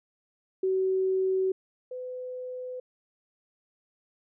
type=tone pair in turn; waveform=sine; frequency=378.1 / 504.7 Hz; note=F#4 / B4; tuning=+38 / +38 cents; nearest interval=perfect fourth; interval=500 cents; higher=second; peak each=-23 / -34 dBFS; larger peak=first; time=0.63-1.52 / 1.91-2.8 s; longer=neither; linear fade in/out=5 ms; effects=none